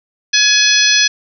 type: harmonic tone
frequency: 844 Hz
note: G#5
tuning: 28 cents sharp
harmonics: 2 / 3 / 4 / 5 / 6 / 7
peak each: -16 / -16 / -16 / -16 / -16 / -16 dBFS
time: 0.33-1.08 s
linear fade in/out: 10 ms
effects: none